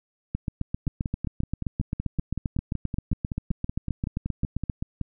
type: two click trains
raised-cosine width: 5 ms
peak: -16 / -14 dBFS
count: 23 / 34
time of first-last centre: 0.87-5.013 / 0.35-4.698 s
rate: 5.31 / 7.59 Hz
effects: none